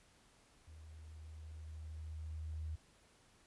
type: tone with level ramp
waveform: sine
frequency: 78.4 Hz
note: D#2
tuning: 14 cents sharp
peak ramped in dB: -53 to -39 dBFS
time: 0.67-2.76 s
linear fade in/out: 10 ms
effects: pink hiss -68 dBFS RMS until 3.46 s + resampled to 24000 Hz